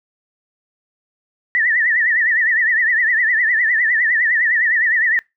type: tone with vibrato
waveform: sine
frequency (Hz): 1864.7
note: A#6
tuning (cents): 0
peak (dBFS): -13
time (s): 1.55-5.19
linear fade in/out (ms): 0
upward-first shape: triangle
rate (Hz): 9.8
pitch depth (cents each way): 150
effects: noise-tail reverb RT60 0.2 s tail -25 dB re dry